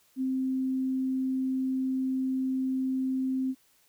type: tone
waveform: sine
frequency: 261.6 Hz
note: C4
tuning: in tune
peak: -26 dBFS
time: 0.16-3.55 s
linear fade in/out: 50 ms
effects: white hiss -65 dBFS RMS until 3.88 s